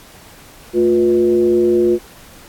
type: tone with frequency modulation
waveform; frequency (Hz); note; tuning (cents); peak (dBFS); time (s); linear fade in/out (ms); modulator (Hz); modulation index
sine; 355.2; F4; +29; -10; 0.73-1.99; 50; 134; 0.64
effects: pink hiss -42 dBFS RMS until 2.48 s + AAC 64 kbps